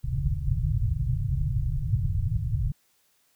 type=low-pass noise; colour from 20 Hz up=white; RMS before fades=-26 dBFS; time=0.03-2.72 s; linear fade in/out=5 ms; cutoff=150 Hz; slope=96 dB/octave; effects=white hiss -67 dBFS RMS until 3.35 s